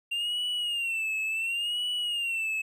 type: tone with vibrato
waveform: triangle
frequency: 2766 Hz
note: F7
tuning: 17 cents flat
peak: -26 dBFS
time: 0.11-2.62 s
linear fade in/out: 10 ms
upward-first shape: sine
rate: 0.7 Hz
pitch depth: 110 cents each way
effects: none